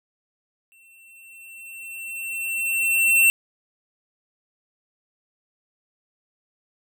square tone with exponential growth, 2702 Hz, E7, 42 cents sharp, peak -13 dBFS, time 0.72-3.3 s, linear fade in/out 0 ms, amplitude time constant 560 ms, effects none

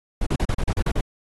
brown noise bursts, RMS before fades -21 dBFS, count 9, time 0.21-1.01 s, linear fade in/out 5 ms, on 56 ms, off 37 ms, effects AAC 32 kbps

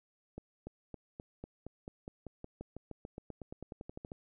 accelerating click train, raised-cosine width 2 ms, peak -30 dBFS, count 25, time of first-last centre 0.38-4.119 s, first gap 290 ms, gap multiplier 0.94, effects none

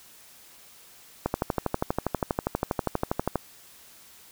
click train, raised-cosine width 1 ms, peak -10 dBFS, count 27, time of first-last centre 1.26-3.357 s, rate 12.4 Hz, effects white hiss -52 dBFS RMS until 4.31 s

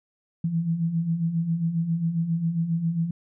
sine beating tone pair, 160.8 / 168.2 Hz, E3 / E3, -43 / +35 cents, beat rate 7.4 Hz, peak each -30 / -23 dBFS, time 0.44-3.11 s, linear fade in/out 5 ms, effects none

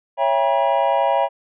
triangle chord, C# diminished seventh, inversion none, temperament just, 554.4 / 665.2 / 798.3 / 957.9 Hz, C#5 / E5 / G5 / Bb5, 0 / +16 / +31 / +47 cents, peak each -19 dBFS, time 0.17-1.29 s, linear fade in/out 50 ms, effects resampled to 8000 Hz

